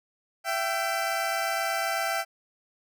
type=tone pair together; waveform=20% pulse; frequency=669 / 776.8 Hz; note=E5 / G5; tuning=+25 / -16 cents; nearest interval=minor third; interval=259 cents; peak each=-24 dBFS; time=0.44-2.25 s; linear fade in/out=50 ms; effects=none